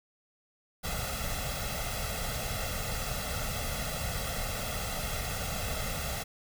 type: noise with comb filter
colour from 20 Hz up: pink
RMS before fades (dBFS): -34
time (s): 0.83-6.24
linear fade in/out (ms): 20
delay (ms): 1.5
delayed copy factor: +0.8
effects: none